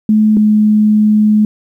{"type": "tone pair in turn", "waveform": "sine", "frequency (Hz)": [214.9, 212.6], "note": ["A3", "G#3"], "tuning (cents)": [-41, 41], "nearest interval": "unison", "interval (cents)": 18, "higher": "first", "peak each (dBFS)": -6, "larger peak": "neither", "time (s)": [[0.09, 0.37], [0.37, 1.45]], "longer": "second", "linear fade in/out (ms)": 2, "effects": ["8-bit"]}